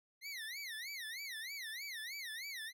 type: tone with vibrato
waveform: 25% pulse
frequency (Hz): 2000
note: B6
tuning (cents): +21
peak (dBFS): -39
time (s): 0.21-2.73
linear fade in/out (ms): 50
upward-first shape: sine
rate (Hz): 3.2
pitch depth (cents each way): 250
effects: none